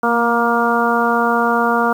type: harmonic tone with a mistuned harmonic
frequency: 235.3 Hz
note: A#3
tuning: 16 cents sharp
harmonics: 1 / 2 / 3 / 4 / 5 / 6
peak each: -20 / -20 / -20 / -20 / -20 / -20 dBFS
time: 0.03-1.93 s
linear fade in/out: 5 ms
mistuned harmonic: 1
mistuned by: -18 cents
effects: 7-bit